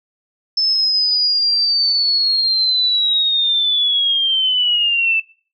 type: linear sweep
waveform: sine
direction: down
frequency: 5274 to 2637 Hz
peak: -13 dBFS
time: 0.57-5.2 s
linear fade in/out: 5 ms
effects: noise-tail reverb RT60 0.4 s tail -20 dB re dry